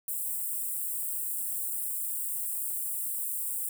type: high-pass noise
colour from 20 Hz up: white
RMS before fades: -33 dBFS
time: 0.08-3.69 s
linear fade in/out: 2 ms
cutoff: 7800 Hz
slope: 96 dB/octave
effects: none